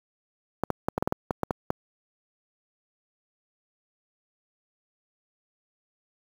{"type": "clicks", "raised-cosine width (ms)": 1, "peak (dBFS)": -10, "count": 11, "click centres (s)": [0.636, 0.703, 0.885, 0.979, 1.025, 1.075, 1.124, 1.308, 1.433, 1.508, 1.704], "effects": ["high-pass 80 Hz 12 dB/octave", "7-bit"]}